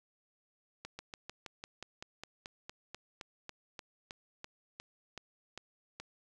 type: slowing click train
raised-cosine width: 0.2 ms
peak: -26 dBFS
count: 21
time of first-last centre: 0.85-6 s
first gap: 140 ms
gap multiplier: 1.06
effects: none